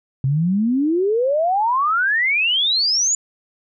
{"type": "exponential sweep", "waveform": "sine", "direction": "up", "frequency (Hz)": [128.9, 7040], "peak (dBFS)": -15, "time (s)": [0.24, 3.15], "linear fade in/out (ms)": 2, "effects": []}